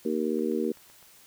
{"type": "harmonic tone", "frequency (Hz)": 78, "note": "D#2", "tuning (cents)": 5, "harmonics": [3, 4, 5, 6], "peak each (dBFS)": [-30, -31, -30, -32], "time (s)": [0.05, 0.72], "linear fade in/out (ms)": 5}
{"type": "click train", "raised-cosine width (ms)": 0.5, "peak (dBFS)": -40, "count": 6, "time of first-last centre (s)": [0.39, 1.027], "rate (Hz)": 7.85}
{"effects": ["white hiss -55 dBFS RMS until 1.26 s"]}